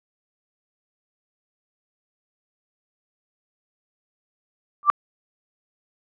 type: tone with exponential growth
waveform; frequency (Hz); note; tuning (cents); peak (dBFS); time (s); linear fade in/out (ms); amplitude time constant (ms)
sine; 1174.7; D6; 0; -6; 4.83-4.9; 0; 15
effects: low-pass 2000 Hz 12 dB/octave